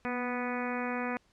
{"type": "harmonic tone with a mistuned harmonic", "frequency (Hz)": 246.9, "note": "B3", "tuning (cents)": 0, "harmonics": [1, 2, 3, 4, 5, 6, 7, 8, 9, 10], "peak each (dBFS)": [-35, -38, -40, -41, -42, -43, -43, -44, -45, -45], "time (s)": [0.05, 1.17], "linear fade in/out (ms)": 0, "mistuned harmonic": 1, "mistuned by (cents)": -27, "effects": ["pink hiss -68 dBFS RMS until 1.32 s", "low-pass 7000 Hz 12 dB/octave"]}